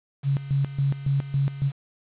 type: tone with tremolo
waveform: sine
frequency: 138.59 Hz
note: C#3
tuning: in tune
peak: -19 dBFS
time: 0.23-1.72 s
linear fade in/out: 50 ms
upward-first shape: square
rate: 3.6 Hz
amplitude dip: 80%
effects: resampled to 8000 Hz + 8-bit